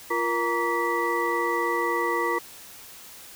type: tone cluster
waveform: sine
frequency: 347.3 / 470.9 / 935 / 1149 / 1965 Hz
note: F4 / A#4 / A#5 / D6 / B6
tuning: -10 / +18 / +5 / -38 / -9 cents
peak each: -29 dBFS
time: 0.1-2.39 s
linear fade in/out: 10 ms
effects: white hiss -45 dBFS RMS until 3.35 s